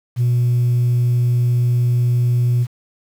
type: tone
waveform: sine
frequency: 121.7 Hz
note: B2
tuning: 25 cents flat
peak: -11 dBFS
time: 0.16-2.67 s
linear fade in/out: 50 ms
effects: tanh soft clip ceiling -11 dBFS + 7-bit